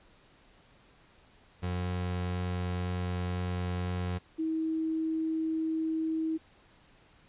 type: tone pair in turn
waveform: 30% pulse / sine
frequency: 89.8 / 320 Hz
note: F2 / D#4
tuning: +49 / +49 cents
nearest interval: octave + minor seventh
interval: 2200 cents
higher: second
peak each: -28 dBFS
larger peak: neither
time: 1.62-4.19 / 4.38-6.38 s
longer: first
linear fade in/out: 20 ms
effects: pink hiss -61 dBFS RMS until 7.28 s + resampled to 8000 Hz